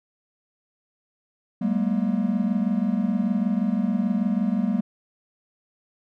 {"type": "tone cluster", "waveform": "triangle", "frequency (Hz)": [191.5, 210.3, 236.7], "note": ["G3", "G#3", "A#3"], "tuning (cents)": [-40, 22, 27], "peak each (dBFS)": -23, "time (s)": [1.61, 4.81], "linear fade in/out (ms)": 10, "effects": []}